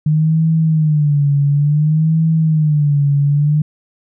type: tone with vibrato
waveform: sine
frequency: 151.4 Hz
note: D#3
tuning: 47 cents flat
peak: -10 dBFS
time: 0.06-3.62 s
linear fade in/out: 5 ms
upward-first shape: sine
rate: 0.57 Hz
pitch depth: 110 cents each way
effects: none